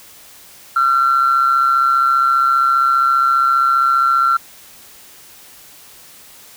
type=tone with amplitude modulation; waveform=sine; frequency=1362 Hz; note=F6; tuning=44 cents flat; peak=-7 dBFS; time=0.76-4.37 s; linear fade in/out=5 ms; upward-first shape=sine; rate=135 Hz; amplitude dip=60%; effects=tanh soft clip ceiling -6 dBFS + white hiss -42 dBFS RMS until 6.56 s